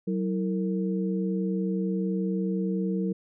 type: tone cluster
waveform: sine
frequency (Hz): 188 / 326.7 / 457.8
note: F#3 / E4 / A#4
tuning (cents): +28 / -15 / -31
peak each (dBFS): -26 / -33 / -33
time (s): 0.07-3.13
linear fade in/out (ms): 10
effects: none